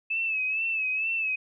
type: tone with vibrato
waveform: sine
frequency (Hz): 2604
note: E7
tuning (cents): -22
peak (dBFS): -25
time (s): 0.1-1.36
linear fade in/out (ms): 10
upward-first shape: sine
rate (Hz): 2.2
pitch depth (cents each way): 60
effects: none